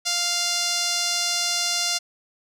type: tone with band-pass filter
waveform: sawtooth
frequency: 698.5 Hz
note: F5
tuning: in tune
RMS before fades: -24 dBFS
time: 0.05-1.99 s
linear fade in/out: 20 ms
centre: 5400 Hz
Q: 2.1
effects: none